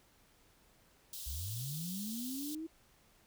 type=high-pass noise; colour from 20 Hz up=white; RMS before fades=-45 dBFS; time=1.13-2.55 s; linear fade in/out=2 ms; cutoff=3100 Hz; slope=48 dB/octave
type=linear sweep; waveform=sine; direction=up; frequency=58.1 to 329.6 Hz; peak=-39 dBFS; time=1.26-2.67 s; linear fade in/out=10 ms
effects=pink hiss -67 dBFS RMS until 3.26 s